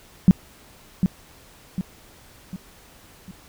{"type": "tone with echo", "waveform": "sine", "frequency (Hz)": 185, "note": "F#3", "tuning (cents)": 0, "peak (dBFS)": -7, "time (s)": [0.28, 0.31], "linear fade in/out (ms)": 0, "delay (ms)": 750, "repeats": 4, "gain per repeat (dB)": -7, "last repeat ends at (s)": 3.31, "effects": ["pink hiss -50 dBFS RMS until 3.48 s"]}